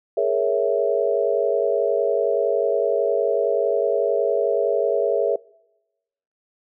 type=chord; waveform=sine; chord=A# half-diminished seventh; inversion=third; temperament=equal; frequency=415.3 / 466.2 / 554.4 / 659.3 Hz; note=G#4 / A#4 / C#5 / E5; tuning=0 / 0 / 0 / 0 cents; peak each=-23 dBFS; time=0.17-5.36 s; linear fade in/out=5 ms; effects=noise-tail reverb RT60 1.0 s tail -25 dB re dry